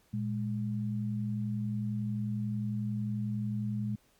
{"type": "tone pair together", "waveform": "sine", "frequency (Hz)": [116.57, 207.7], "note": ["A#2", "G#3"], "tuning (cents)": [0, 0], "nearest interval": "minor seventh", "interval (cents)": 1000, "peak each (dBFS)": [-33, -33], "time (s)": [0.13, 3.96], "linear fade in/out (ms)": 10, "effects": ["pink hiss -67 dBFS RMS until 4.19 s", "MP3 96 kbps"]}